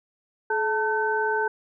sine tone cluster, 429 / 891 / 1525 Hz, A4 / A5 / G6, -44 / +22 / -48 cents, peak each -26 dBFS, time 0.5-1.48 s, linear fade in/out 5 ms, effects none

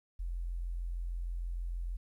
sine tone, 43.23 Hz, F1, 17 cents flat, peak -34 dBFS, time 0.19-1.97 s, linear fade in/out 10 ms, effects 12-bit

